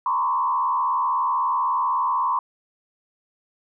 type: tone with frequency modulation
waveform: sine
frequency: 1028 Hz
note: C6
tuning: 31 cents flat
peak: -19 dBFS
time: 0.06-2.39 s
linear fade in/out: 2 ms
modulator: 76.2 Hz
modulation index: 1.2
effects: none